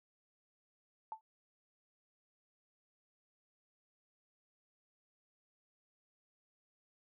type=tone with exponential decay; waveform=sine; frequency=880 Hz; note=A5; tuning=in tune; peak=-36 dBFS; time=1.12-1.21 s; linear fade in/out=1 ms; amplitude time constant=19 ms; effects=none